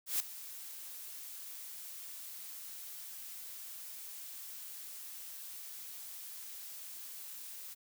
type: noise with ADSR envelope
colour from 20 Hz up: blue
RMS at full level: -31 dBFS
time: 0.06-7.75 s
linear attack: 140 ms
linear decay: 4 ms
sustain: -16 dB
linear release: 25 ms
effects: none